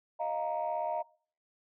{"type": "chord", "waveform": "sine", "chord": "Eb suspended second", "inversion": "none", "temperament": "equal", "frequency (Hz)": [622.3, 698.5, 932.3], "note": ["Eb5", "F5", "Bb5"], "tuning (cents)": [0, 0, 0], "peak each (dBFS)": -34, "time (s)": [0.19, 1.03], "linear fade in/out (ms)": 20, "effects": ["noise-tail reverb RT60 0.5 s tail -24 dB re dry", "tanh soft clip ceiling -24 dBFS"]}